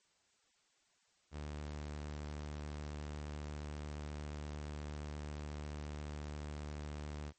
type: tone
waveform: sawtooth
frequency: 74.3 Hz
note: D2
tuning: 21 cents sharp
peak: -38 dBFS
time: 1.31-7.33 s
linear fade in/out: 50 ms
effects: white hiss -74 dBFS RMS until 7.38 s + MP3 32 kbps